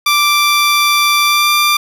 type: tone with pitch glide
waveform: 15% pulse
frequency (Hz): 1174.7 to 1186.3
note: D6 to D6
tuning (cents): 0 to +17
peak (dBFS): -3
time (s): 0.06-1.77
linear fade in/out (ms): 5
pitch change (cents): +17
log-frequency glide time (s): 1.25-1.51
effects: none